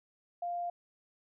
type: tone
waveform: sine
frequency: 698.5 Hz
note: F5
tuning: in tune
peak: -33 dBFS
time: 0.42-0.7 s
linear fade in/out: 5 ms
effects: none